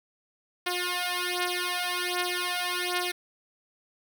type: beating tone pair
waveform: 5% pulse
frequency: 356.5 / 357.8 Hz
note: F4 / F4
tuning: +36 / +42 cents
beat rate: 1.3 Hz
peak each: -19 dBFS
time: 0.66-3.12 s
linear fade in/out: 10 ms
effects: none